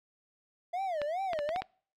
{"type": "tone with vibrato", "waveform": "triangle", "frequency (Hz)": 673, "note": "E5", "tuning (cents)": 36, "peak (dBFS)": -29, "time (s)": [0.73, 1.61], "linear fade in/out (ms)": 10, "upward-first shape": "sine", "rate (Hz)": 2.5, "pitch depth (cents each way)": 260}
{"type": "clicks", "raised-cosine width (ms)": 0.3, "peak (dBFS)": -20, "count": 6, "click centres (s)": [1.017, 1.333, 1.39, 1.491, 1.561, 1.62]}
{"effects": ["noise-tail reverb RT60 0.5 s tail -26 dB re dry"]}